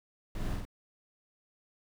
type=noise with echo; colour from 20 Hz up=brown; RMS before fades=-37 dBFS; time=0.35-0.56 s; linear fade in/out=2 ms; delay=46 ms; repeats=2; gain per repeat=-2 dB; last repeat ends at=0.652 s; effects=none